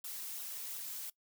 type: noise with flanger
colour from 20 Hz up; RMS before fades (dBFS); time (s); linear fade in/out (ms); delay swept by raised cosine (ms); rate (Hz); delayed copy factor
blue; -43; 0.04-1.1; 5; 0.42 to 3.52; 2.8; -0.55
effects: noise-tail reverb RT60 0.1 s tail -21 dB re dry